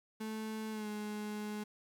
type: tone with pitch glide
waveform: 35% pulse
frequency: 218.4 to 210.4 Hz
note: A3 to G#3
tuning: -13 to +23 cents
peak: -37 dBFS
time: 0.2-1.64 s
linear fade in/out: 10 ms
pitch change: -64 cents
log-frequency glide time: 0.71-0.88 s
effects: 11-bit